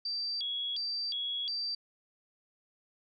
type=tone with vibrato; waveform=sine; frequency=3951 Hz; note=B7; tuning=in tune; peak=-32 dBFS; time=0.05-1.75 s; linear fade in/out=5 ms; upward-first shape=square; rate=1.4 Hz; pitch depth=290 cents each way; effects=none